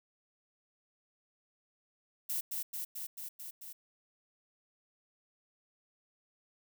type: noise with echo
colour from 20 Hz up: violet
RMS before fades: -35 dBFS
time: 2.29-2.41 s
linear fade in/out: 10 ms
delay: 220 ms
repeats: 6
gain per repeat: -2 dB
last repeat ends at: 3.73 s
effects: none